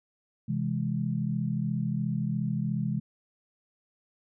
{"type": "chord", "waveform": "sine", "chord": "C augmented", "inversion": "none", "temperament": "equal", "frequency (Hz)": [130.81, 164.81, 207.7], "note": ["C3", "E3", "G#3"], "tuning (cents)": [0, 0, 0], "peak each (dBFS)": -31, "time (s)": [0.48, 3], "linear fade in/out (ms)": 10, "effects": []}